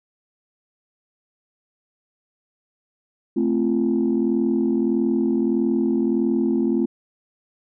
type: chord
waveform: sine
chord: F major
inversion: first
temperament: equal with one note detuned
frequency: 220 / 261.6 / 343.2 Hz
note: A3 / C4 / F4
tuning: 0 / 0 / -30 cents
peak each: -21 dBFS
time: 3.36-6.86 s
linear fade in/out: 10 ms
effects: tanh soft clip ceiling -11 dBFS